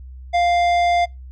sine tone with tanh clipping, 698.5 Hz, F5, in tune, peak -16 dBFS, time 0.33-1.06 s, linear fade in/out 20 ms, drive 13 dB, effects noise-tail reverb RT60 0.2 s tail -24 dB re dry + added 64 Hz sine -34 dBFS peak until 1.31 s

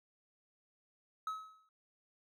triangle tone with exponential decay, 1284 Hz, E6, 46 cents flat, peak -32 dBFS, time 1.27-1.69 s, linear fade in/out 2 ms, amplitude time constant 91 ms, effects none

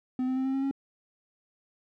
triangle tone with pitch steps, 255.2 / 258.8 / 262.4 / 266 / 269.8 / 273.5 Hz, C4 / C4 / C4 / C4 / C#4 / C#4, -43 / -19 / +5 / +29 / -47 / -23 cents, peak -24 dBFS, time 0.19-0.712 s, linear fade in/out 2 ms, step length 87 ms, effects none

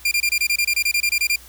sawtooth tone bursts, 2394 Hz, D7, 33 cents sharp, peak -13 dBFS, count 15, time 0.05-1.36 s, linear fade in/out 5 ms, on 64 ms, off 25 ms, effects added 60 Hz sine -46 dBFS peak until 1.48 s + white hiss -45 dBFS RMS until 1.48 s

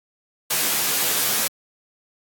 white noise with comb filter, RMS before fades -21 dBFS, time 0.5-1.48 s, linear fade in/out 10 ms, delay 14 ms, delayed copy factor +0.7, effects high-pass 150 Hz 12 dB/octave + AAC 64 kbps

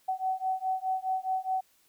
sine beating tone pair, 752 / 756.8 Hz, F#5 / F#5, +28 / +39 cents, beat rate 4.8 Hz, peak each -31 dBFS, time 0.08-1.61 s, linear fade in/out 10 ms, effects white hiss -66 dBFS RMS until 1.88 s

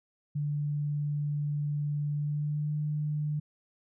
sine tone with pitch glide, 146.83 to 149.92 Hz, D3 to D3, 0 to +36 cents, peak -28 dBFS, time 0.35-3.4 s, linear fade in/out 10 ms, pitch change +36 cents, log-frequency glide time 2.14-2.73 s, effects none

